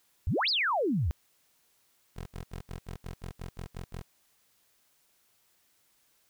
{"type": "exponential two-way sweep", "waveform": "sine", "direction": "up then down", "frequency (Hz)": [64.2, 5274, 64.2], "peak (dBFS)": -25, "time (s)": [0.27, 1.11], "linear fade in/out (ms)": 0, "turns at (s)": 0.49}
{"type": "tone bursts", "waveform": "15% pulse", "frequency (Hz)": 43.65, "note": "F1", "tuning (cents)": 0, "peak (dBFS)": -31, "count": 11, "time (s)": [2.16, 4.02], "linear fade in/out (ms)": 10, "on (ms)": 100, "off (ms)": 76}
{"effects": ["white hiss -69 dBFS RMS until 6.29 s"]}